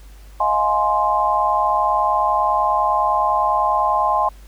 sine chord, F minor seventh, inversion third, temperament just, 628.6 / 698.5 / 838.1 / 1047.7 Hz, Eb5 / F5 / Ab5 / C6, +18 / 0 / +16 / +2 cents, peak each -24 / -24 / -19 / -18 dBFS, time 0.4-4.29 s, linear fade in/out 5 ms, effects added 50 Hz sine -39 dBFS peak until 4.47 s + pink hiss -51 dBFS RMS until 4.47 s

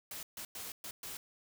white noise bursts at uneven times, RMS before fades -44 dBFS, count 5, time 0.11-0.23 / 0.37-0.45 / 0.55-0.72 / 0.84-0.91 / 1.03-1.17 s, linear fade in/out 2 ms, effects none

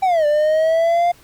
triangle linear two-way sweep, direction down then up, 782 to 587.3 to 704 Hz, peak -11 dBFS, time 0.02-1.12 s, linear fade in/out 10 ms, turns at 0.26 s, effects pink hiss -49 dBFS RMS until 1.23 s

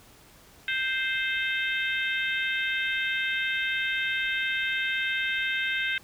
harmonic tone, 523 Hz, C5, 1 cent flat, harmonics 3 / 4 / 5 / 6 / 7, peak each -29 / -31 / -33 / -35 / -36 dBFS, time 0.68-5.98 s, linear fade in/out 2 ms, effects pink hiss -54 dBFS RMS until 6.03 s

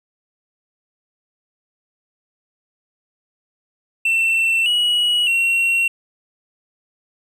triangle tone with pitch steps, 2689 / 2916 / 2732 Hz, E7 / F#7 / F7, +34 / -26 / -39 cents, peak -13 dBFS, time 4.05-5.88 s, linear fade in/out 5 ms, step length 610 ms, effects none

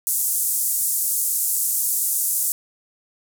white band-pass noise, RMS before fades -22 dBFS, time 0.07-2.52 s, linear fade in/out 0 ms, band 7700 to 14000 Hz, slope 24 dB/octave, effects none

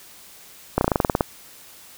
slowing click train, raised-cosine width 1 ms, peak -3 dBFS, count 11, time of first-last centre 0.78-1.208 s, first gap 31 ms, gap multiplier 1.07, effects white hiss -46 dBFS RMS until 1.97 s

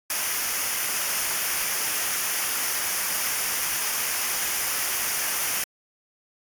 white noise with comb filter, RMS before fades -26 dBFS, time 0.1-5.64 s, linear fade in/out 2 ms, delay 0.25 ms, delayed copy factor -0.6, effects AAC 64 kbps

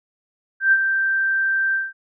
sine tone with ADSR envelope, 1568 Hz, G6, in tune, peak -10 dBFS, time 0.6-1.93 s, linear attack 120 ms, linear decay 50 ms, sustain -7 dB, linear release 190 ms, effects none

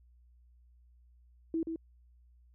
sine tone with echo, 326.5 Hz, E4, 17 cents flat, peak -29 dBFS, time 1.54-1.63 s, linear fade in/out 2 ms, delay 130 ms, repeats 1, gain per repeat -5 dB, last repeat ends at 1.76 s, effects added 60 Hz sine -59 dBFS peak until 2.54 s

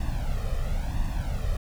brown noise with flanger, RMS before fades -27 dBFS, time 0-1.57 s, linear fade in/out 5 ms, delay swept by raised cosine 1.1 to 1.64 ms, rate 0.97 Hz, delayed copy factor +0.9, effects none

